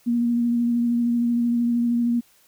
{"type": "tone with vibrato", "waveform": "sine", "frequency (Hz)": 237.4, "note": "A#3", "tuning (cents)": 32, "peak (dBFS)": -18, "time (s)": [0.06, 2.21], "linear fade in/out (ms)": 20, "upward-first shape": "sine", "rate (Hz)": 13, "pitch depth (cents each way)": 18, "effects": ["white hiss -58 dBFS RMS until 2.47 s"]}